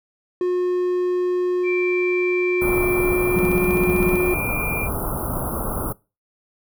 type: tone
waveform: triangle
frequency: 360 Hz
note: F#4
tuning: 47 cents flat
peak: -16 dBFS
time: 0.41-4.34 s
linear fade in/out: 2 ms
type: tone with pitch glide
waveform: sine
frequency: 2350 to 2391 Hz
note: D7 to D7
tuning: +1 to +30 cents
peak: -25 dBFS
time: 1.63-4.89 s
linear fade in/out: 50 ms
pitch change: +29 cents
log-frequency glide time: 2.85-3.71 s
type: band-stop noise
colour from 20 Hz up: pink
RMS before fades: -25 dBFS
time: 2.61-5.93 s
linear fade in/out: 10 ms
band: 1400 to 9800 Hz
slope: 96 dB/octave
type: tone bursts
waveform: sine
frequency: 185 Hz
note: F#3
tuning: in tune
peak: -19 dBFS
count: 13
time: 3.36-4.156 s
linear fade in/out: 0 ms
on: 28 ms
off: 36 ms
effects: noise-tail reverb RT60 0.3 s tail -23 dB re dry